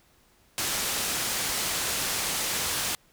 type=low-pass noise; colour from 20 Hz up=white; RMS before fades=-29 dBFS; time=0.58-2.95 s; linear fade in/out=0 ms; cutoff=10000 Hz; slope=12 dB/octave; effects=pink hiss -62 dBFS RMS until 3.12 s